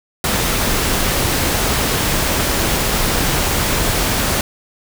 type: noise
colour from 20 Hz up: pink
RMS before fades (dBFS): -17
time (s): 0.24-4.41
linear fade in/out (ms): 2
effects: none